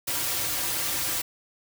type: noise with comb filter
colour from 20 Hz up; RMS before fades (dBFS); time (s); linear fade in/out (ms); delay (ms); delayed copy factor
white; -28; 0.07-1.22; 10; 4.7; -0.75
effects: none